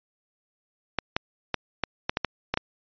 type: clicks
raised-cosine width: 0.3 ms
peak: -8 dBFS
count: 9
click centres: 0.987 / 1.165 / 1.543 / 1.837 / 2.095 / 2.171 / 2.247 / 2.54 / 2.574 s
effects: resampled to 11025 Hz